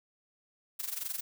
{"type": "noise with amplitude modulation", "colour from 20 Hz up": "blue", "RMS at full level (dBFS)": -34, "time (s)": [0.79, 1.21], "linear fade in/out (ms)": 10, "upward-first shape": "sine", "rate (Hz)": 22.8, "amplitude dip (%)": 80, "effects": []}